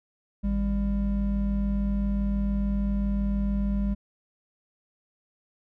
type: tone pair together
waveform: triangle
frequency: 52.97 / 200 Hz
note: G#1 / G3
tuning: +35 / +35 cents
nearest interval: octave + major seventh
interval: 2300 cents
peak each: -24 dBFS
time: 0.43-3.95 s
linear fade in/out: 20 ms
effects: none